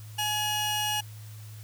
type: tone pair together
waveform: sawtooth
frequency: 844 / 2887 Hz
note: G#5 / F#7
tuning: +28 / -43 cents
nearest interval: octave + major sixth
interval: 2129 cents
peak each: -26 / -26 dBFS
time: 0.18-1.01 s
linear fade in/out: 10 ms
effects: added 107 Hz sine -41 dBFS peak until 1.63 s + white hiss -53 dBFS RMS until 1.63 s